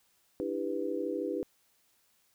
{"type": "chord", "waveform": "sine", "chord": "E minor seventh", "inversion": "third", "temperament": "just", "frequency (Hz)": [296.7, 329.6, 395.6, 494.4], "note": ["D4", "E4", "G4", "B4"], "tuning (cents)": [18, 0, 16, 2], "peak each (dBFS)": [-37, -37, -36, -36], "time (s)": [0.4, 1.43], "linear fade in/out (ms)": 0, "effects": ["white hiss -70 dBFS RMS until 2.34 s"]}